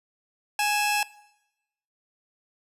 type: tone pair together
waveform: sawtooth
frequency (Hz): 830.6 / 2637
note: G#5 / E7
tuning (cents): 0 / 0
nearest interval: octave + minor sixth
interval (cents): 2000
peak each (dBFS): -20 / -24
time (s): 0.59-1.03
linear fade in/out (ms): 2
effects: noise-tail reverb RT60 0.9 s tail -20 dB re dry + resampled to 32000 Hz